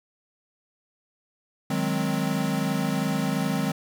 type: chord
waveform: square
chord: Ab dominant seventh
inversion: second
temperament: equal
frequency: 155.56 / 185 / 207.7 / 261.6 Hz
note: Eb3 / Gb3 / Ab3 / C4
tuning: 0 / 0 / 0 / 0 cents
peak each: -30 dBFS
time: 1.7-3.72 s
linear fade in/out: 5 ms
effects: 9-bit